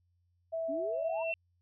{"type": "tone", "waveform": "sine", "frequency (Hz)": 655, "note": "E5", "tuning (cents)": -11, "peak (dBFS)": -32, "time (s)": [0.52, 1.33], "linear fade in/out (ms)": 20}
{"type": "exponential sweep", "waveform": "sine", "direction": "up", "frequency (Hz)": [260.5, 999], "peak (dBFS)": -37, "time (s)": [0.68, 1.24], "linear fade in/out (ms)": 20}
{"type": "tone with exponential growth", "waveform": "sine", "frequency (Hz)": 2702, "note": "E7", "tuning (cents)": 42, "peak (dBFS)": -31, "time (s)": [0.93, 1.34], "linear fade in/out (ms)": 1, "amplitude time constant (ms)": 88}
{"effects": ["added 88 Hz sine -70 dBFS peak until 1.61 s"]}